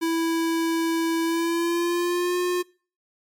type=tone with pitch glide; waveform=square; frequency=329.6 to 357.4 Hz; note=E4 to F4; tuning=0 to +40 cents; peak=-22 dBFS; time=0.01-2.63 s; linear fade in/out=20 ms; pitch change=+140 cents; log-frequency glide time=1.23-2.37 s; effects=noise-tail reverb RT60 0.4 s tail -24 dB re dry + MP3 96 kbps